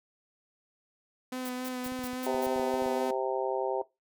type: tone with vibrato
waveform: sawtooth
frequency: 253 Hz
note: B3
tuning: 42 cents sharp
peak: -30 dBFS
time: 1.32-3.11 s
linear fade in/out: 5 ms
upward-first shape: sine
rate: 3.6 Hz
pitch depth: 18 cents each way
type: noise bursts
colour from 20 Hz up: blue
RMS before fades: -42 dBFS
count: 6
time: 1.45-2.464 s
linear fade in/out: 5 ms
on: 44 ms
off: 150 ms
type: clicks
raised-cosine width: 3 ms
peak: -35 dBFS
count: 12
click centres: 1.863 / 1.921 / 1.991 / 2.041 / 2.133 / 2.346 / 2.469 / 2.561 / 2.597 / 2.74 / 2.822 / 2.861 s
type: harmonic tone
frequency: 130.81 Hz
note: C3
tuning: in tune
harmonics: 3 / 4 / 5 / 6 / 7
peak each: -33 / -34 / -35 / -36 / -36 dBFS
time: 2.26-3.82 s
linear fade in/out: 5 ms
effects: noise-tail reverb RT60 0.2 s tail -18 dB re dry